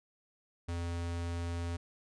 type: tone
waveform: square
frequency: 85.5 Hz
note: F2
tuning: 36 cents flat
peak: -35 dBFS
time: 0.68-1.77 s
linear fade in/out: 10 ms
effects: resampled to 22050 Hz